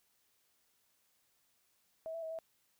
sine tone with pitch steps, 646 / 662 / 642 / 652 Hz, E5 / E5 / E5 / E5, -35 / +7 / -46 / -19 cents, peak -39 dBFS, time 2.06-2.388 s, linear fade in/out 0 ms, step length 82 ms, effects white hiss -75 dBFS RMS until 2.79 s

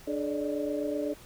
sine tone cluster, 296 / 426.3 / 575 / 603 Hz, D4 / G#4 / D5 / D5, +14 / +45 / -37 / +46 cents, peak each -32 / -35 / -34 / -37 dBFS, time 0.07-1.14 s, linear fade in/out 10 ms, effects pink hiss -52 dBFS RMS until 1.25 s

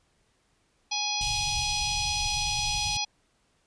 harmonic tone, 833 Hz, G#5, 5 cents sharp, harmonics 1 / 3 / 4 / 5 / 6 / 7, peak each -34 / -34 / -34 / -34 / -34 / -34 dBFS, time 0.91-3.05 s, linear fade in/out 10 ms
pink band-stop noise, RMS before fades -34 dBFS, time 1.21-2.97 s, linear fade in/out 2 ms, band 150 to 2600 Hz, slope 48 dB/octave
effects pink hiss -69 dBFS RMS until 3.66 s + resampled to 22050 Hz

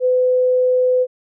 sine tone, 505 Hz, B4, 39 cents sharp, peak -12 dBFS, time 0-1.07 s, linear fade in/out 50 ms, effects none

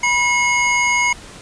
square tone pair together, 972 / 2167 Hz, B5 / C#7, -28 / -40 cents, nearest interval octave + major second, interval 1388 cents, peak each -20 / -16 dBFS, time 0.03-1.13 s, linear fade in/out 5 ms, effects pink hiss -38 dBFS RMS until 1.41 s + resampled to 22050 Hz

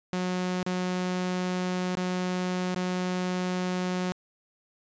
sawtooth tone with dropouts, 182.1 Hz, F#3, 27 cents flat, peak -23 dBFS, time 0.13-4.12 s, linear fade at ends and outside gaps 0 ms, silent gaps 0.63-0.664 / 1.952-1.972 / 2.746-2.761 s, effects resampled to 16000 Hz

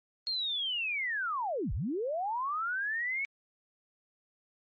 sine linear two-way sweep, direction down then up, 4300 to 34.31 to 2239 Hz, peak -30 dBFS, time 0.27-3.25 s, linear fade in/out 0 ms, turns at 1.73 s, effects MP3 32 kbps

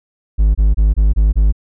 triangle tone bursts, 51.91 Hz, G#1, in tune, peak -6 dBFS, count 6, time 0.38-1.525 s, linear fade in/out 20 ms, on 170 ms, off 25 ms, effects none

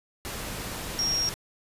sine tone in noise, 5590 Hz, F8, 1 cent sharp, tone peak -24 dBFS, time 0.99-1.29 s, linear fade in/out 0 ms, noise pink, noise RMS -35 dBFS, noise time 0.25-1.34 s, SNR +8 dB, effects resampled to 32000 Hz

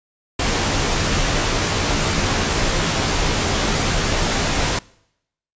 pink noise with comb filter, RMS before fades -19 dBFS, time 0.39-4.79 s, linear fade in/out 5 ms, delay 16 ms, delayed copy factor -0.5, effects noise-tail reverb RT60 0.8 s tail -24 dB re dry + resampled to 16000 Hz

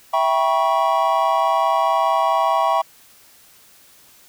triangle chord, C# half-diminished seventh, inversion first, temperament equal with one note detuned, 659.3 / 784 / 966.3 / 1108.7 Hz, E5 / G5 / B5 / C#6, 0 / 0 / -38 / 0 cents, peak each -19 dBFS, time 0.13-2.82 s, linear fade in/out 10 ms, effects white hiss -50 dBFS RMS until 4.28 s

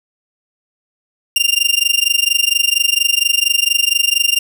sawtooth tone with amplitude modulation, 2794 Hz, F7, in tune, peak -5 dBFS, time 1.36-4.39 s, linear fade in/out 2 ms, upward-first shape sine, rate 24.3 Hz, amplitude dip 95%, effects none

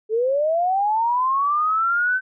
sine linear sweep, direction up, 423.1 to 1538 Hz, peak -17 dBFS, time 0.09-2.21 s, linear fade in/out 50 ms, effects none

